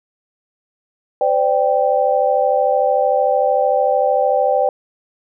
sine chord, C suspended second, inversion none, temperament equal with one note detuned, 514 / 587.3 / 784 Hz, C5 / D5 / G5, -31 / 0 / 0 cents, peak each -17 dBFS, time 1.21-4.69 s, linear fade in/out 2 ms, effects none

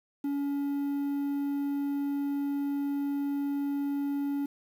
triangle tone with quantisation, 282.8 Hz, C#4, 35 cents sharp, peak -26 dBFS, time 0.24-4.46 s, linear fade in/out 5 ms, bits 9, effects none

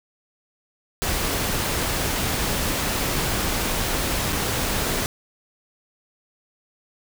pink noise with dropouts, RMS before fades -24 dBFS, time 1.02-5.06 s, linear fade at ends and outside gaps 0 ms, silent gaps 4.325-4.329 s, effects none

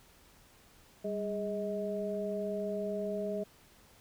sine tone cluster, 197.8 / 412.5 / 632 Hz, G3 / G#4 / D#5, +16 / -12 / +27 cents, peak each -38 / -37 / -36 dBFS, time 1.04-3.44 s, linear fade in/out 10 ms, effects pink hiss -61 dBFS RMS until 4 s

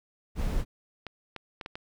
brown noise, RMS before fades -28 dBFS, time 0.35-0.65 s, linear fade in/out 50 ms
clicks, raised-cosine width 0.3 ms, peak -22 dBFS, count 5, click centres 1.067 / 1.363 / 1.612 / 1.661 / 1.755 s
effects none

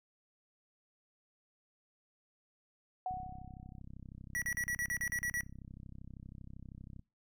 sine tone with exponential decay, 740 Hz, F#5, in tune, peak -33 dBFS, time 3.06-3.8 s, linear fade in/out 2 ms, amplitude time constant 160 ms
click train, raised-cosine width 5 ms, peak -37 dBFS, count 128, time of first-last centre 3.11-6.994 s, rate 32.7 Hz
square tone bursts, 1934 Hz, B6, 37 cents flat, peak -34 dBFS, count 10, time 4.35-5.408 s, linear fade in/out 0 ms, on 68 ms, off 42 ms
effects noise-tail reverb RT60 0.3 s tail -24 dB re dry

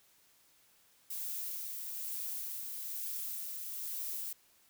violet noise with tremolo, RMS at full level -39 dBFS, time 1.1-4.33 s, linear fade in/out 5 ms, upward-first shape sine, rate 1.1 Hz, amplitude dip 30%, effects white hiss -67 dBFS RMS until 4.69 s

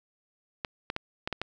clicks, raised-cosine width 0.3 ms, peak -15 dBFS, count 6, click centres 0.648 / 0.901 / 0.964 / 1.275 / 1.327 / 1.416 s, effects none

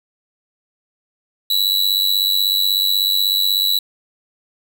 45% pulse tone with amplitude modulation, 3930 Hz, B7, 9 cents flat, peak -11 dBFS, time 1.5-3.79 s, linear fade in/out 5 ms, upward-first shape sine, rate 96.3 Hz, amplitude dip 85%, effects none

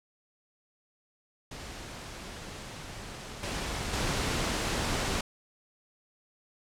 pink noise with level steps, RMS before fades -42 / -34 / -30 dBFS, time 1.51-5.21 s, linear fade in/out 5 ms, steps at 3.43 / 3.93 s, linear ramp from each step 2 ms, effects low-pass 8000 Hz 12 dB/octave

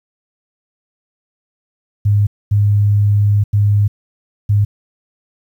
sine tone bursts at uneven times, 102.8 Hz, G#2, 17 cents flat, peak -9 dBFS, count 4, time 2.05-2.27 / 2.51-3.44 / 3.53-3.88 / 4.49-4.65 s, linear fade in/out 10 ms, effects 8-bit

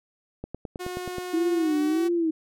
click train, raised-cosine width 2 ms, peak -20 dBFS, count 8, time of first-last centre 0.44-1.183 s, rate 9.42 Hz
sawtooth tone with pitch glide, 361.7 to 377.1 Hz, F#4 to F#4, -39 to +33 cents, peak -28 dBFS, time 0.79-2.09 s, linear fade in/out 20 ms, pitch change +72 cents, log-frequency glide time 1.59-1.83 s
sine tone with vibrato, 320.9 Hz, E4, 46 cents flat, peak -21 dBFS, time 1.33-2.31 s, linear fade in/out 10 ms, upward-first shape sine, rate 1.6 Hz, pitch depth 130 cents each way
effects none

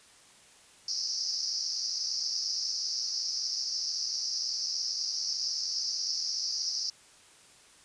white band-pass noise, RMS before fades -33 dBFS, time 0.88-6.9 s, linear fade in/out 2 ms, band 4700 to 5700 Hz, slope 96 dB/octave, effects white hiss -57 dBFS RMS until 7.84 s + resampled to 22050 Hz

